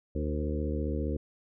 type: harmonic tone with a mistuned harmonic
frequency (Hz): 75.1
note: D2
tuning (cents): +39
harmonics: 1 / 2 / 3 / 4 / 5 / 6 / 7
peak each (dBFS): -31 / -39 / -37 / -37 / -40 / -39 / -41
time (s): 0.15-1.17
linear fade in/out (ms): 5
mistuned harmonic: 6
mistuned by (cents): +33
effects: none